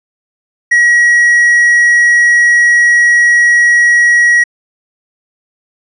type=tone; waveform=triangle; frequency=1910 Hz; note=A#6; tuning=42 cents sharp; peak=-3 dBFS; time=0.71-4.44 s; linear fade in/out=10 ms; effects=resampled to 24000 Hz